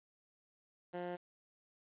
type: tone with band-pass filter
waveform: 15% pulse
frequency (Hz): 176.9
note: F3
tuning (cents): +23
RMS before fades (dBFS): -42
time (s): 0.93-1.17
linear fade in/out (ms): 20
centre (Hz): 630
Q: 0.6
effects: resampled to 8000 Hz + 10-bit